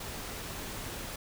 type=noise; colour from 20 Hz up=pink; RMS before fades=-40 dBFS; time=0-1.16 s; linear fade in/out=5 ms; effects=none